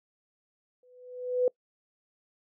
sine tone with exponential growth, 498.6 Hz, B4, 16 cents sharp, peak -19 dBFS, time 0.83-1.48 s, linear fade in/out 2 ms, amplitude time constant 140 ms, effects noise-tail reverb RT60 0.1 s tail -25 dB re dry

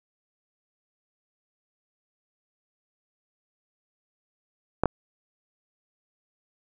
clicks, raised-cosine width 1 ms, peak -7 dBFS, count 2, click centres 4.836 / 4.857 s, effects none

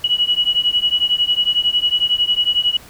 sine beating tone pair, 2921 / 2932 Hz, F#7 / F#7, -23 / -16 cents, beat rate 11 Hz, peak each -17 dBFS, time 0.04-2.77 s, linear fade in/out 5 ms, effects pink hiss -42 dBFS RMS until 2.89 s

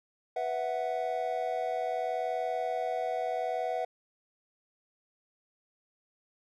triangle chord, B suspended fourth, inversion none, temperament equal, 493.9 / 659.3 / 740 Hz, B4 / E5 / F#5, 0 / 0 / 0 cents, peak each -34 / -32 / -31 dBFS, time 0.36-3.85 s, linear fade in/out 5 ms, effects none

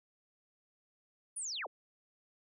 sine linear sweep, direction down, 10000 to 270 Hz, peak -37 dBFS, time 1.36-1.67 s, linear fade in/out 10 ms, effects none

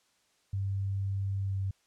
sine tone with pitch glide, 98 to 96.76 Hz, G2 to G2, 0 to -22 cents, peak -29 dBFS, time 0.53-1.71 s, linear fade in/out 5 ms, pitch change -22 cents, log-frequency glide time 1.4-1.59 s, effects white hiss -70 dBFS RMS until 1.86 s + low-pass 8000 Hz 12 dB/octave

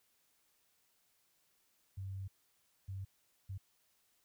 sine tone bursts at uneven times, 96.4 Hz, G2, 28 cents flat, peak -40 dBFS, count 3, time 1.97-2.28 / 2.88-3.05 / 3.49-3.58 s, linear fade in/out 10 ms, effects white hiss -75 dBFS RMS until 4.24 s

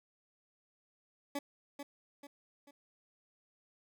20% pulse tone with echo, 284.4 Hz, C#4, 45 cents sharp, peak -30 dBFS, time 1.35-1.39 s, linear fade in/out 5 ms, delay 440 ms, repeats 3, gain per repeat -7 dB, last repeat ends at 2.71 s, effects none

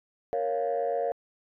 sine chord, Bb minor, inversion none, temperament equal, 466.2 / 554.4 / 698.5 Hz, Bb4 / Db5 / F5, 0 / 0 / 0 cents, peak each -29 dBFS, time 0.33-1.12 s, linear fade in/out 0 ms, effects tanh soft clip ceiling -20 dBFS

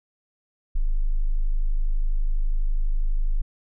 sine tone, 26.06 Hz, G#0, 7 cents sharp, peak -18 dBFS, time 0.75-3.42 s, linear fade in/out 10 ms, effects none

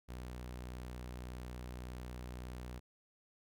sawtooth tone, 61.74 Hz, B1, in tune, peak -40 dBFS, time 0.08-2.8 s, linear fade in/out 20 ms, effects none

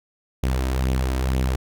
sawtooth tone with flanger, 64.7 Hz, C2, 19 cents flat, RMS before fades -22 dBFS, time 0.43-1.56 s, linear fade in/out 5 ms, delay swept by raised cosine 0.3 to 3.2 ms, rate 2.1 Hz, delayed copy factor +0.5, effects none

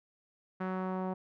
sawtooth tone with low-pass filter sweep, 186.5 Hz, F#3, 14 cents sharp, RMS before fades -35 dBFS, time 0.6-1.14 s, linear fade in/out 10 ms, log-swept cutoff 1500 to 870 Hz, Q 1.8, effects none

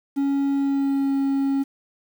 triangle tone with pitch glide, 278.1 to 274.3 Hz, C#4 to C#4, +6 to -18 cents, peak -17 dBFS, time 0.16-1.64 s, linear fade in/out 20 ms, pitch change -24 cents, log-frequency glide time 0.51-1.15 s, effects 8-bit

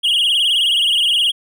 triangle tone with vibrato, 3062 Hz, G7, 41 cents flat, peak -11 dBFS, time 0.03-1.32 s, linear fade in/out 20 ms, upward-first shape sine, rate 19 Hz, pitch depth 150 cents each way, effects none

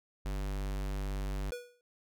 square tone, 49 Hz, G1, in tune, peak -34 dBFS, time 0.25-1.51 s, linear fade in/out 10 ms
square tone with exponential decay, 486.8 Hz, B4, 25 cents flat, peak -35 dBFS, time 1.52-1.81 s, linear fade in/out 1 ms, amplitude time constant 63 ms
effects none

